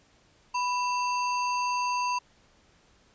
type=tone with sample-and-hold; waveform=sine; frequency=987.8 Hz; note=B5; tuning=in tune; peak=-25 dBFS; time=0.54-2.19 s; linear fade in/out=10 ms; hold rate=3675 Hz; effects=pink hiss -62 dBFS RMS until 3.14 s + resampled to 16000 Hz